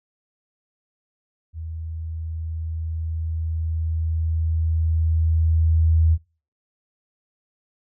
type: tone with level ramp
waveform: sine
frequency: 80.8 Hz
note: E2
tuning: 34 cents flat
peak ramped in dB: -29 to -13 dBFS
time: 1.53-6.18 s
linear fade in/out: 50 ms
effects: noise-tail reverb RT60 0.4 s tail -26 dB re dry